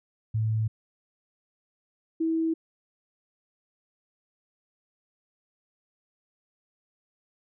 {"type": "tone pair in turn", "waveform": "sine", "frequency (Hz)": [110, 324.7], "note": ["A2", "E4"], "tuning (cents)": [0, -26], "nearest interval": "octave + perfect fifth", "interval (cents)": 1874, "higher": "second", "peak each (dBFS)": -23, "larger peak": "neither", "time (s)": [[0.34, 0.68], [2.2, 2.54]], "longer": "neither", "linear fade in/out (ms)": 10, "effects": []}